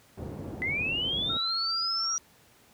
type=low-pass noise; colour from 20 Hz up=pink; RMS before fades=-36 dBFS; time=0.17-1.38 s; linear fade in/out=10 ms; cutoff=500 Hz; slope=12 dB/octave
type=linear sweep; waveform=sine; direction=up; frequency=1995 to 5800 Hz; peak=-27 dBFS; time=0.62-2.18 s; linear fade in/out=0 ms
type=tone with vibrato; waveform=sine; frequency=1343 Hz; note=E6; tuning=32 cents sharp; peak=-35 dBFS; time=1.29-2.17 s; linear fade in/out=10 ms; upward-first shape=sine; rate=15 Hz; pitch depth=21 cents each way
effects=pink hiss -59 dBFS RMS until 2.73 s + high-pass 80 Hz 12 dB/octave